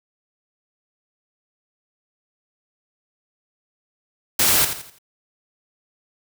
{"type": "noise with echo", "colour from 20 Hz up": "white", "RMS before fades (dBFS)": -17, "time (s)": [4.39, 4.65], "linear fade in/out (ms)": 5, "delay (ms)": 84, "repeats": 4, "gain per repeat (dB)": -9, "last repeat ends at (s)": 4.986, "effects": []}